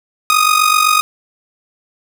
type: tone with amplitude modulation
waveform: sawtooth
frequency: 1244.5 Hz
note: D#6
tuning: in tune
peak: -3 dBFS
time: 0.3-1.01 s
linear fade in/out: 0 ms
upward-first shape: sine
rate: 47.8 Hz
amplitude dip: 70%
effects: none